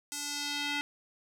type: tone with band-pass filter sweep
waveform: square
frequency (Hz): 289.3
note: D4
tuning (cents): -26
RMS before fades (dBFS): -35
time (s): 0.12-0.81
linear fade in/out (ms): 0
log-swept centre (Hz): 8200 to 2500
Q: 1.4
effects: 10-bit